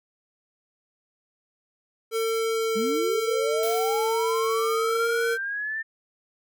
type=tone with pitch glide; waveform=square; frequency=449.8 to 462.7 Hz; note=A4 to A#4; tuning=+38 to -13 cents; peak=-24 dBFS; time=2.11-5.38 s; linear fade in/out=50 ms; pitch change=+49 cents; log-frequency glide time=4.72-5.07 s
type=linear sweep; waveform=sine; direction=up; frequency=196 to 1800 Hz; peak=-27 dBFS; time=2.75-5.83 s; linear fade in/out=20 ms
type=noise with exponential decay; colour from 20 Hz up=blue; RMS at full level=-34 dBFS; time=3.63-5.15 s; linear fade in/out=1 ms; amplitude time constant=330 ms
effects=none